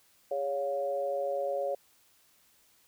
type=tone cluster; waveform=sine; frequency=409.1 / 559 / 708 Hz; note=G#4 / C#5 / F5; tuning=-26 / +14 / +23 cents; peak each=-38 / -30 / -37 dBFS; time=0.31-1.75 s; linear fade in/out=5 ms; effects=white hiss -65 dBFS RMS until 2.87 s